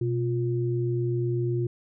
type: tone pair together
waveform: sine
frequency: 124.1 / 352 Hz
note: B2 / F4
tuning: +9 / +14 cents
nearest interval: octave + tritone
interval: 1805 cents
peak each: -25 / -28 dBFS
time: 0.01-1.67 s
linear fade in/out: 5 ms
effects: none